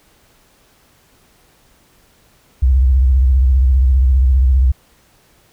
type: tone with vibrato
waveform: sine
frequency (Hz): 64.9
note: C2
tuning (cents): -13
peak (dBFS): -8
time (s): 2.62-4.72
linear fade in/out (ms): 10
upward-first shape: sine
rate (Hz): 15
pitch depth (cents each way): 120
effects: pink hiss -53 dBFS RMS until 5.52 s